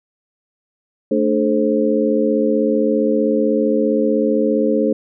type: tone cluster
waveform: sine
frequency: 221.7 / 297.2 / 431.2 / 528 Hz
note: A3 / D4 / A4 / C5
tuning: +13 / +21 / -35 / +16 cents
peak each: -19 dBFS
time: 1.11-4.93 s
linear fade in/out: 5 ms
effects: none